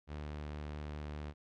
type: tone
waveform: sawtooth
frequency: 74.6 Hz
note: D2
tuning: 28 cents sharp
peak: -37 dBFS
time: 0.07-1.34 s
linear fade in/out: 50 ms
effects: low-pass 4000 Hz 12 dB/octave